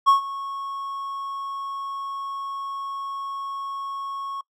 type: tone with ADSR envelope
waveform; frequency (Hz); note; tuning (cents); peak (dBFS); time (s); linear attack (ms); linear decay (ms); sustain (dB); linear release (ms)
triangle; 1100; C#6; -14; -9; 0.06-4.41; 25; 120; -18; 4
effects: noise-tail reverb RT60 0.1 s tail -24 dB re dry